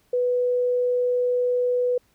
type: tone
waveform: sine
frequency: 493.9 Hz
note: B4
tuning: in tune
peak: -19 dBFS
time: 0.13-1.98 s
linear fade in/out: 5 ms
effects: pink hiss -64 dBFS RMS until 2.14 s